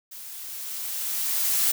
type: noise with level ramp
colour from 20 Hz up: blue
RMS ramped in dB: -41 to -21 dBFS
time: 0.11-1.72 s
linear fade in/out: 10 ms
effects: none